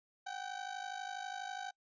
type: ring-modulated tone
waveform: 30% pulse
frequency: 768 Hz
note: G5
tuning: 36 cents flat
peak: -35 dBFS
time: 0.26-1.71 s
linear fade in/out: 10 ms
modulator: 26.1 Hz
effects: noise-tail reverb RT60 0.1 s tail -25 dB re dry + resampled to 16000 Hz